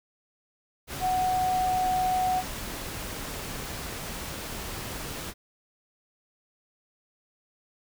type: tone in noise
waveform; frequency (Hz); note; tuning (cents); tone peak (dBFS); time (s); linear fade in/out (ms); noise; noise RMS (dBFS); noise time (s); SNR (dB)
sine; 740; F#5; 0; -23; 1-2.43; 50; pink; -36; 0.87-5.34; +10
effects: none